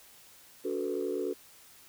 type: chord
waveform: sine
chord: B minor seventh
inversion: first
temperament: equal with one note detuned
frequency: 286.8 / 370 / 440 / 493.9 Hz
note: D4 / F#4 / A4 / B4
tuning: -41 / 0 / 0 / 0 cents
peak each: -37 / -33 / -34 / -38 dBFS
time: 0.64-1.34 s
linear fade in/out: 20 ms
effects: tanh soft clip ceiling -22 dBFS + white hiss -56 dBFS RMS until 1.88 s